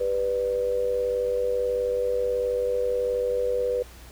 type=tone with amplitude modulation; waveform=sine; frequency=493.1 Hz; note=B4; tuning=3 cents flat; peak=-19 dBFS; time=0-3.83 s; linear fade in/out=10 ms; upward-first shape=sine; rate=98.5 Hz; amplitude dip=70%; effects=added 60 Hz sine -44 dBFS peak until 4.11 s + pink hiss -49 dBFS RMS until 4.11 s